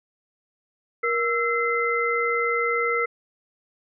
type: tone cluster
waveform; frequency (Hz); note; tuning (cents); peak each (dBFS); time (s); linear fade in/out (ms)
sine; 471.7 / 1330 / 2060; A#4 / E6 / C7; +20 / +15 / -28; -25; 1.03-3.06; 10
effects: none